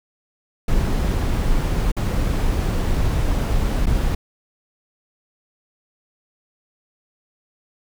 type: noise with dropouts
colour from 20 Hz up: brown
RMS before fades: -19 dBFS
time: 0.68-4.15 s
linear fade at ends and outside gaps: 5 ms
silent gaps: 1.918-1.966 / 3.859-3.867 s
effects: none